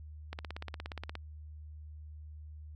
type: click train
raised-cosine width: 0.3 ms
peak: -24 dBFS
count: 15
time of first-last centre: 0.33-1.154 s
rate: 17 Hz
effects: added 76 Hz sine -45 dBFS peak until 2.75 s